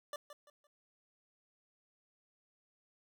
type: tone with echo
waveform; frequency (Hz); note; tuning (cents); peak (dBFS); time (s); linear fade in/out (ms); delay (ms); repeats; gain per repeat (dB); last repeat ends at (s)
25% pulse; 587.3; D5; 0; -36; 0.13-0.16; 2; 170; 3; -10; 0.67
effects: none